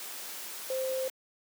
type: tone in noise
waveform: sine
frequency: 523 Hz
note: C5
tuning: 1 cent flat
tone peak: -29 dBFS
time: 0.7-1.08 s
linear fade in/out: 2 ms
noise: white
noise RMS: -41 dBFS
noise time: 0-1.1 s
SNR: +9 dB
effects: high-pass 300 Hz 12 dB/octave